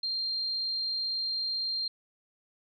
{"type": "tone", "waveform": "sine", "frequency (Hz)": 4186, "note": "C8", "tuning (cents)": 0, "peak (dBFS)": -29, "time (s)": [0.03, 1.88], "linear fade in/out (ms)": 5, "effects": []}